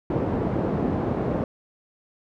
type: band-pass noise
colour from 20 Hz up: pink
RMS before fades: -25 dBFS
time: 0.1-1.44 s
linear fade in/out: 2 ms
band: 120 to 590 Hz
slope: 12 dB/octave
effects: none